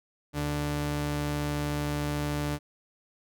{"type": "tone pair together", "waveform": "sawtooth", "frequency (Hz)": [73.42, 146.84], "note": ["D2", "D3"], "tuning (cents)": [0, 0], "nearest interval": "octave", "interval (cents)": 1200, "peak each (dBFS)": [-31, -24], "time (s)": [0.33, 2.59], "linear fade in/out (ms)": 50, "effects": []}